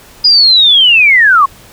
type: linear sweep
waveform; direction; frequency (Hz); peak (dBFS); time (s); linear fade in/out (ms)
sine; down; 4978 to 1058; -3; 0.24-1.46; 10
effects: pink hiss -38 dBFS RMS until 1.72 s